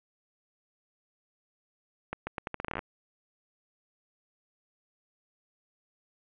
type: accelerating click train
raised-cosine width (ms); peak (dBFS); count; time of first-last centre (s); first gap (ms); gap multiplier
0.5; -18; 14; 2.13-2.792; 140; 0.8
effects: resampled to 8000 Hz + 10-bit